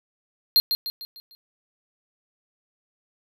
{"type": "tone with echo", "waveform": "square", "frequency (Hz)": 4200, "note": "C8", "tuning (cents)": 6, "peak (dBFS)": -14, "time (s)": [0.56, 0.6], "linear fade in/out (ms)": 0, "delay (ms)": 150, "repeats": 5, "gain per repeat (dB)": -7, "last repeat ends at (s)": 1.35, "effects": []}